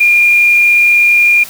sine tone with frequency modulation, 2412 Hz, D7, 46 cents sharp, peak -5 dBFS, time 0-1.44 s, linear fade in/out 10 ms, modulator 60.6 Hz, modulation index 0.43, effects white hiss -30 dBFS RMS until 1.49 s

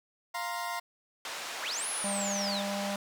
30% pulse chord, F suspended fourth, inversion none, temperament equal with one note detuned, 698.5 / 938.3 / 1046.5 Hz, F5 / Bb5 / C6, 0 / +11 / 0 cents, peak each -35 dBFS, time 0.34-0.8 s, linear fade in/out 10 ms
pink band-pass noise, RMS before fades -39 dBFS, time 1.25-2.96 s, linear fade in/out 2 ms, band 760 to 7500 Hz, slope 12 dB/octave
sine linear two-way sweep, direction up then down, 268.5 to 11020 to 3295 Hz, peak -33 dBFS, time 1.6-2.63 s, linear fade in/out 50 ms, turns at 1.89 s
harmonic tone, 200 Hz, G3, 35 cents sharp, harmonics 1 / 3 / 4 / 5, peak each -35 / -36 / -40 / -46 dBFS, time 2.04-2.96 s, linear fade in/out 2 ms
effects none

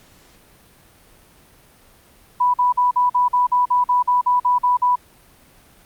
sine tone bursts, 987.8 Hz, B5, in tune, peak -13 dBFS, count 14, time 2.4-4.958 s, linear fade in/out 10 ms, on 140 ms, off 46 ms, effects pink hiss -51 dBFS RMS until 5.85 s + Opus 48 kbps

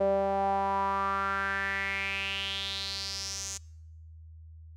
sawtooth tone with band-pass filter sweep, 196 Hz, G3, in tune, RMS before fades -31 dBFS, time 0-3.58 s, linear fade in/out 10 ms, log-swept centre 560 to 6800 Hz, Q 5.2, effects noise-tail reverb RT60 0.9 s tail -26 dB re dry + added 80 Hz sine -46 dBFS peak until 4.76 s

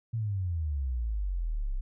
sine exponential sweep, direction down, 117 to 31.05 Hz, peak -28 dBFS, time 0.13-1.81 s, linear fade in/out 10 ms, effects none

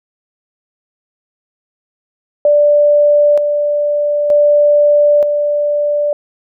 sine tone with tremolo, 587.3 Hz, D5, in tune, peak -6 dBFS, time 2.45-6.13 s, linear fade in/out 2 ms, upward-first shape square, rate 0.54 Hz, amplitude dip 45%, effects none

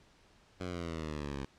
10% pulse exponential sweep, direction down, 92.5 to 67.3 Hz, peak -29 dBFS, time 0.6-1.45 s, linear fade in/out 5 ms, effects pink hiss -64 dBFS RMS until 1.58 s + low-pass 6000 Hz 12 dB/octave

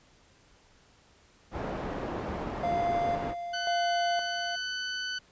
white low-pass noise, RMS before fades -35 dBFS, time 1.51-3.35 s, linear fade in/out 50 ms, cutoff 710 Hz, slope 12 dB/octave
triangle tone with tremolo, 694 Hz, F5, 11 cents flat, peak -24 dBFS, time 2.63-4.56 s, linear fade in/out 10 ms, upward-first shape square, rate 0.96 Hz, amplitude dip 60%
20% pulse tone, 1500 Hz, F#6, 23 cents sharp, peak -27 dBFS, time 3.53-5.19 s, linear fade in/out 10 ms
effects pink hiss -61 dBFS RMS until 5.31 s + resampled to 16000 Hz

